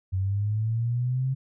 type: linear sweep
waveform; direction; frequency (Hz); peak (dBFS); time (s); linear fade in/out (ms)
sine; up; 92.5 to 134.2; -23; 0.12-1.35; 20
effects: none